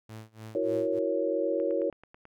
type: tone with tremolo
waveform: sawtooth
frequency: 110 Hz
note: A2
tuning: in tune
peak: -36 dBFS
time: 0.09-0.99 s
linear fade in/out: 5 ms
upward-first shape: sine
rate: 3.4 Hz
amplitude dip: 95%
type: chord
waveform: sine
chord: F# dominant seventh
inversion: third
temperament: equal with one note detuned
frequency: 328.5 / 370 / 466.2 / 554.4 Hz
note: E4 / F#4 / A#4 / C#5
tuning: -6 / 0 / 0 / 0 cents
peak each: -32 / -33 / -31 / -29 dBFS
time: 0.55-1.9 s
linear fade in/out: 2 ms
type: click train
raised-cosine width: 0.5 ms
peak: -35 dBFS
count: 7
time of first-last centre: 1.6-2.254 s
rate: 9.18 Hz
effects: none